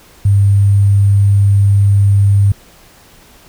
sine tone with sample-and-hold, 99.9 Hz, G2, 33 cents sharp, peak -6 dBFS, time 0.25-2.52 s, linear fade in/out 5 ms, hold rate 8820 Hz, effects pink hiss -43 dBFS RMS until 3.48 s

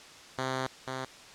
5% pulse tone pair in turn, 130.81 / 130.81 Hz, C3 / C3, 0 / 0 cents, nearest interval unison, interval 0 cents, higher neither, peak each -19 / -23 dBFS, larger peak first, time 0.38-0.67 / 0.87-1.05 s, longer first, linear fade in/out 5 ms, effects white hiss -50 dBFS RMS until 1.34 s + low-pass 6000 Hz 12 dB/octave

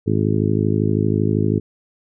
harmonic tone, 52.7 Hz, G#1, 26 cents sharp, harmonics 2 / 3 / 4 / 5 / 6 / 7 / 8, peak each -20 / -22 / -23 / -24 / -25 / -25 / -26 dBFS, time 0.06-1.6 s, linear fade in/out 20 ms, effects none

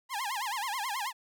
sawtooth tone with vibrato, 929 Hz, A#5, 6 cents flat, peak -28 dBFS, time 0.09-1.13 s, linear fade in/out 50 ms, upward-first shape sine, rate 9.3 Hz, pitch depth 260 cents each way, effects none

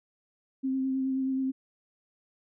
sine tone with vibrato, 264.5 Hz, C4, 19 cents sharp, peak -26 dBFS, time 0.63-1.52 s, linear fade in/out 20 ms, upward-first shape sine, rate 9.4 Hz, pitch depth 17 cents each way, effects none

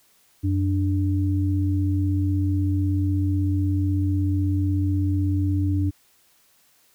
sine tone pair together, 92.5 / 293.7 Hz, F#2 / D4, 0 / 0 cents, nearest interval octave + minor sixth, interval 2000 cents, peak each -20 / -25 dBFS, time 0.43-5.91 s, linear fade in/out 20 ms, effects white hiss -60 dBFS RMS until 6.94 s

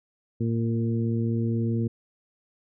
harmonic tone with a mistuned harmonic, 115.1 Hz, A#2, 22 cents flat, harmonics 1 / 2 / 3 / 4, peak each -25 / -27 / -33 / -37 dBFS, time 0.4-1.88 s, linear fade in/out 10 ms, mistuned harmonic 1, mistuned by -18 cents, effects none

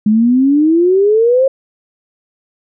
sine exponential sweep, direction up, 207.7 to 544 Hz, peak -7 dBFS, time 0.06-1.48 s, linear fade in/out 5 ms, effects none

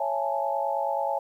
sine chord, A major seventh, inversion first, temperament equal with one note detuned, 554.4 / 668.8 / 830.6 / 880 Hz, C#5 / E5 / G#5 / A5, 0 / +25 / 0 / 0 cents, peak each -30 / -31 / -29 / -31 dBFS, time 0-1.19 s, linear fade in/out 5 ms, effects 10-bit

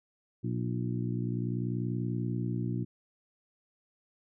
harmonic tone with a mistuned harmonic, 60.5 Hz, B1, 35 cents flat, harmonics 2 / 3 / 4 / 5 / 6, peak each -32 / -36 / -38 / -40 / -42 dBFS, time 0.43-2.85 s, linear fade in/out 20 ms, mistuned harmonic 6, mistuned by -50 cents, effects none

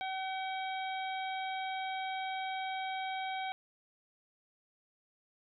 harmonic tone with a mistuned harmonic, 760 Hz, F#5, 46 cents sharp, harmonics 1 / 2 / 3 / 4 / 5, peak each -36 / -46 / -43 / -47 / -50 dBFS, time 0.01-3.52 s, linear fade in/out 0 ms, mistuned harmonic 4, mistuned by +99 cents, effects none

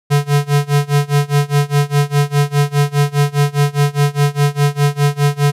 square tone with tremolo, 144.2 Hz, D3, 31 cents flat, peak -9 dBFS, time 0.1-5.52 s, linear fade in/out 20 ms, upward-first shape sine, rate 4.9 Hz, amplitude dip 95%, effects resampled to 32000 Hz

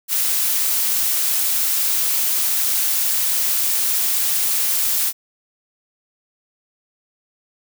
blue noise, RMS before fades -19 dBFS, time 0.08-5.13 s, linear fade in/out 50 ms, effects none

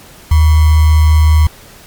sine tone with sample-and-hold, 77.78 Hz, D#2, in tune, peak -4 dBFS, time 0.31-1.47 s, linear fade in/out 5 ms, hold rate 1050 Hz, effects pink hiss -38 dBFS RMS until 1.86 s + MP3 96 kbps

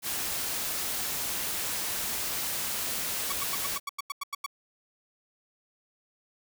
white noise, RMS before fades -32 dBFS, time 0.02-3.8 s, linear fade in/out 50 ms
sawtooth tone bursts, 1126 Hz, C#6, 27 cents sharp, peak -27 dBFS, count 11, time 3.3-4.463 s, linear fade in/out 5 ms, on 23 ms, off 91 ms
effects none

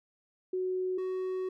sine / triangle tone pair in turn, 370 / 372.6 Hz, F#4 / F#4, 0 / +12 cents, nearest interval unison, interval 12 cents, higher second, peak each -29 / -29 dBFS, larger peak neither, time 0.53-0.98 / 0.98-1.49 s, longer second, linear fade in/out 5 ms, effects none

